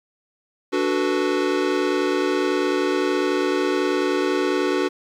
square chord, B minor seventh, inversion first, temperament equal with one note detuned, 291.5 / 370 / 440 / 493.9 Hz, D4 / F#4 / A4 / B4, -13 / 0 / 0 / 0 cents, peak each -25 / -23 / -28 / -28 dBFS, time 0.72-4.89 s, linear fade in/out 20 ms, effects low-pass 5000 Hz 12 dB/octave + 9-bit

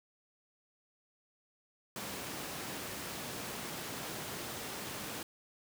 pink high-pass noise, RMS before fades -42 dBFS, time 1.96-5.23 s, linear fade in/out 2 ms, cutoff 140 Hz, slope 12 dB/octave, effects none

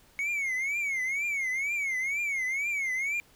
triangle tone with vibrato, 2196 Hz, C#7, 17 cents flat, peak -26 dBFS, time 0.19-3.2 s, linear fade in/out 0 ms, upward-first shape triangle, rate 2.1 Hz, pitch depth 170 cents each way, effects pink hiss -60 dBFS RMS until 3.35 s

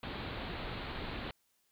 pink low-pass noise, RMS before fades -41 dBFS, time 0.03-1.31 s, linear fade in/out 2 ms, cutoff 4300 Hz, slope 96 dB/octave, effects white hiss -75 dBFS RMS until 1.71 s

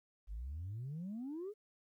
sine exponential sweep, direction up, 47 to 437.5 Hz, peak -39 dBFS, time 0.27-1.54 s, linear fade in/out 50 ms, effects tanh soft clip ceiling -38 dBFS + 13-bit

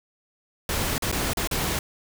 pink noise with dropouts, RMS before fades -26 dBFS, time 0.69-1.79 s, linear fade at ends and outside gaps 2 ms, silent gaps 0.981-1.022 / 1.116-1.125 / 1.334-1.371 / 1.474-1.512 s, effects none

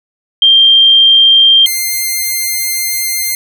sine / 5% pulse tone pair in turn, 3178 / 2099 Hz, G7 / C7, +23 / +5 cents, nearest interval perfect fifth, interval 718 cents, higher first, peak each -3 dBFS, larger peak neither, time 0.42-1.66 / 1.66-3.35 s, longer second, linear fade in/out 2 ms, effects none

